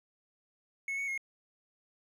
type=tone with pitch steps; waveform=triangle; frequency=2195 / 2223 / 2155 Hz; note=C#7 / C#7 / C#7; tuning=-18 / +4 / -49 cents; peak=-31 dBFS; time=0.88-1.177 s; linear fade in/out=2 ms; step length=99 ms; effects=none